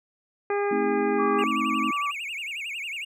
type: harmonic tone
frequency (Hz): 406.2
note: G#4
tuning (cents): -38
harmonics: 1 / 2 / 3 / 4 / 5 / 6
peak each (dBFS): -24 / -30 / -34 / -36 / -38 / -40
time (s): 0.5-1.44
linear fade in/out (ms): 2
type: chord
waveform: sine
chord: A diminished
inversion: none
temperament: just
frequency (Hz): 220 / 264 / 316.8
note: A3 / C4 / Eb4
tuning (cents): 0 / +16 / +31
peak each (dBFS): -30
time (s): 0.71-1.91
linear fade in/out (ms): 5
type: tone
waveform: sine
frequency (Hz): 1156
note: D6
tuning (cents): -28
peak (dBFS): -25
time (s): 1.18-2.12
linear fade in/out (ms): 20
type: tone with vibrato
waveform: triangle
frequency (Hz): 2489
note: D#7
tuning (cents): 0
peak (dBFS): -29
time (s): 1.38-3.05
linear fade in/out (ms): 10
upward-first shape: sine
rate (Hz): 11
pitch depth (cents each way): 240
effects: none